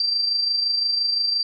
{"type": "tone with amplitude modulation", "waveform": "sine", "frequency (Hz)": 4699, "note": "D8", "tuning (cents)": 0, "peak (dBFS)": -17, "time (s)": [0, 1.43], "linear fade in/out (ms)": 2, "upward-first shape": "sine", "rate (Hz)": 25.8, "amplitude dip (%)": 45, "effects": []}